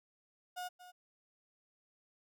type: tone with echo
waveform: 35% pulse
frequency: 722 Hz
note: F#5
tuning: 43 cents flat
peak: -38 dBFS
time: 0.56-0.69 s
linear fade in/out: 20 ms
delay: 230 ms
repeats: 1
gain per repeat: -13 dB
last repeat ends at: 0.92 s
effects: none